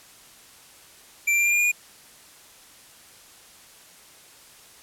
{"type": "tone with pitch steps", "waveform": "square", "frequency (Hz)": [2349, 2364, 2379, 2394, 2409, 2425, 2440], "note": ["D7", "D7", "D7", "D7", "D7", "D#7", "D#7"], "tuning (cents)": [0, 11, 22, 33, 43, -45, -34], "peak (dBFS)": -19, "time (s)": [1.27, 1.718], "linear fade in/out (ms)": 10, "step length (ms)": 64, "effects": ["white hiss -50 dBFS RMS until 4.82 s", "low-pass 12000 Hz 12 dB/octave"]}